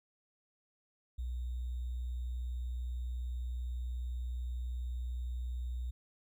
sine tone with sample-and-hold, 61.3 Hz, B1, 12 cents flat, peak -35 dBFS, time 1.18-5.91 s, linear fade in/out 10 ms, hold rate 3675 Hz, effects none

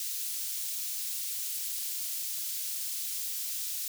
white high-pass noise, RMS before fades -35 dBFS, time 0-3.88 s, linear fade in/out 2 ms, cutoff 4100 Hz, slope 12 dB/octave, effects none

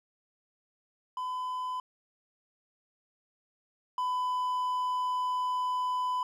triangle tone pair in turn, 1009 / 1002 Hz, B5 / B5, +37 / +25 cents, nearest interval unison, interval 12 cents, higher first, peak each -30 / -26 dBFS, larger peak second, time 1.17-1.8 / 3.98-6.23 s, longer second, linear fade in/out 2 ms, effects none

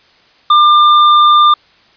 triangle tone with hard clipping, 1197 Hz, D6, 33 cents sharp, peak -6 dBFS, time 0.5-1.54 s, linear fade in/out 5 ms, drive 17 dB, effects white hiss -48 dBFS RMS until 1.96 s + resampled to 11025 Hz

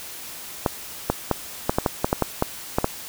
clicks, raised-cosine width 1 ms, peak -4 dBFS, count 12, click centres 0.662 / 1.1 / 1.313 / 1.695 / 1.785 / 1.862 / 2.045 / 2.129 / 2.223 / 2.424 / 2.785 / 2.844 s, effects white hiss -37 dBFS RMS until 3.08 s

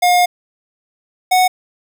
square tone pair in turn, 714 / 737.9 Hz, F5 / F#5, +38 / -5 cents, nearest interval minor second, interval 57 cents, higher second, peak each -10 dBFS, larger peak neither, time 0.02-0.26 / 1.31-1.48 s, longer first, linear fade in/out 10 ms, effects none

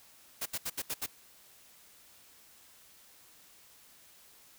white noise bursts, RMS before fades -35 dBFS, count 6, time 0.41-1.064 s, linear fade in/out 10 ms, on 49 ms, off 72 ms, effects white hiss -59 dBFS RMS until 4.58 s

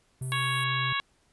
triangle tone, 129 Hz, C3, 24 cents flat, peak -29 dBFS, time 0.21-0.93 s, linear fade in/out 5 ms
pink high-pass noise, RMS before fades -40 dBFS, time 0.22-0.64 s, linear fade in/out 2 ms, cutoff 8600 Hz, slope 96 dB/octave
harmonic tone, 554.4 Hz, C#5, in tune, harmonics 2 / 3 / 4 / 5 / 6 / 7, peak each -31 / -33 / -34 / -35 / -36 / -36 dBFS, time 0.32-1 s, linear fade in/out 0 ms
effects pink hiss -67 dBFS RMS until 1.32 s + resampled to 24000 Hz

